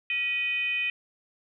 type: tone with frequency modulation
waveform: sine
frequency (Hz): 2489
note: D#7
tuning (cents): 0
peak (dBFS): -25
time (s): 0.1-0.9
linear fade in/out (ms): 2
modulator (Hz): 556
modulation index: 0.58
effects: none